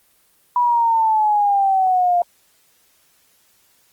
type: exponential sweep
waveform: sine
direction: down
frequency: 983 to 696 Hz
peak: -13 dBFS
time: 0.56-2.22 s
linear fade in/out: 2 ms
effects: white hiss -58 dBFS RMS until 3.92 s + Opus 24 kbps